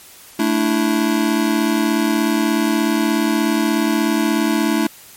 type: chord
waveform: square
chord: A suspended fourth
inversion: none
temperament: just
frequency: 220 / 293.3 / 330 Hz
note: A3 / D4 / E4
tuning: 0 / -2 / +2 cents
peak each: -20 dBFS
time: 0.39-4.87 s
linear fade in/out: 5 ms
effects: white hiss -42 dBFS RMS until 5.16 s + MP3 64 kbps

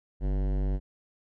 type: tone with hard clipping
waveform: sine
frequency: 48.3 Hz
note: G1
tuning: 25 cents flat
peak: -27 dBFS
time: 0.2-0.8 s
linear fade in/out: 50 ms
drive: 18 dB
effects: none

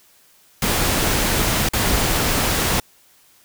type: noise with dropouts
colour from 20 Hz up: pink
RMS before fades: -19 dBFS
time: 0.62-2.8 s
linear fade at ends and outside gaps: 2 ms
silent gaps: 1.688-1.734 s
effects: white hiss -54 dBFS RMS until 3.44 s

